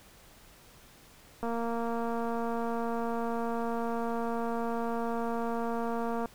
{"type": "click train", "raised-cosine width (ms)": 1, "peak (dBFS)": -21, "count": 1121, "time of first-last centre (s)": [1.43, 6.258], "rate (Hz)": 232, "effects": ["pink hiss -56 dBFS RMS until 6.34 s"]}